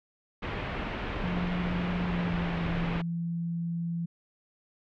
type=low-pass noise; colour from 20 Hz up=pink; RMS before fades=-34 dBFS; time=0.42-3.02 s; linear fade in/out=10 ms; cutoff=2900 Hz; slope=24 dB/octave
type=tone with pitch glide; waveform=sine; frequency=176.9 to 169.11 Hz; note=F3 to E3; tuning=+23 to +45 cents; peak=-29 dBFS; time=1.23-4.06 s; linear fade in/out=10 ms; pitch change=-78 cents; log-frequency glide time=2-2.61 s
effects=none